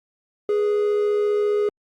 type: tone pair together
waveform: triangle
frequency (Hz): 415.6 / 490.4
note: G#4 / B4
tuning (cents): +1 / -12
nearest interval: minor third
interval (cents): 287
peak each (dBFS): -16 / -28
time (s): 0.49-1.69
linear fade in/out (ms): 2
effects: Opus 48 kbps